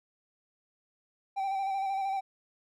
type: tone with vibrato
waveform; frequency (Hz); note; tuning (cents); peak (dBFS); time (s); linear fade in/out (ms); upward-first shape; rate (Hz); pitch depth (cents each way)
triangle; 779; G5; -11; -27; 1.36-2.21; 20; square; 13; 25
effects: none